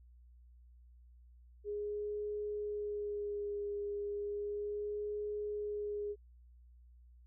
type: tone with vibrato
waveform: sine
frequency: 413 Hz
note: G#4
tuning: 10 cents flat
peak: -36 dBFS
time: 1.64-6.16 s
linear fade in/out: 50 ms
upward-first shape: sine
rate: 0.34 Hz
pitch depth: 19 cents each way
effects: added 60 Hz sine -57 dBFS peak until 7.26 s